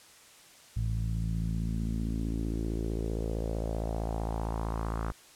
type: tone with low-pass filter sweep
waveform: sawtooth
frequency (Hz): 55.4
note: A1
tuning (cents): +13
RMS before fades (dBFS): -32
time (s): 0.76-5.12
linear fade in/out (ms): 5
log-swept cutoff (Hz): 120 to 1300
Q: 2.9
effects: white hiss -55 dBFS RMS until 5.35 s + low-pass 10000 Hz 12 dB/octave